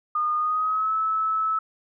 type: tone with pitch glide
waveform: sine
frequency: 1222 to 1302.2 Hz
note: D#6 to E6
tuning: -32 to -22 cents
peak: -21 dBFS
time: 0.15-1.59 s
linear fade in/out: 5 ms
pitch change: +110 cents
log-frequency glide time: 0.36-0.93 s
effects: none